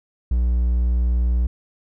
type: tone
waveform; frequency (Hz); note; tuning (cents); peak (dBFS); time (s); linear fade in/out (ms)
triangle; 60.2; B1; -44; -14; 0.31-1.47; 5
effects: none